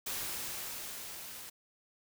white noise with level ramp, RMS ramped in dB -37 to -47 dBFS, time 0.06-1.5 s, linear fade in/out 10 ms, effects none

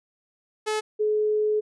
sawtooth / sine tone pair in turn, 430 / 425.6 Hz, A4 / G#4, -40 / +42 cents, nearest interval unison, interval 18 cents, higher first, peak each -20 dBFS, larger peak neither, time 0.66-0.81 / 0.99-1.61 s, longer second, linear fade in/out 20 ms, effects resampled to 24000 Hz

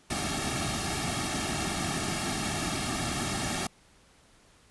pink noise with comb filter, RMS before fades -31 dBFS, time 0.1-3.67 s, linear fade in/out 5 ms, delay 2 ms, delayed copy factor -0.85, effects pink hiss -60 dBFS RMS until 4.7 s + resampled to 24000 Hz

